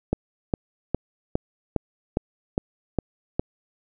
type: click train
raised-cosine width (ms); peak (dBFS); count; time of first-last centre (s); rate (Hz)
2; -8; 9; 0.13-3.395; 2.45
effects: none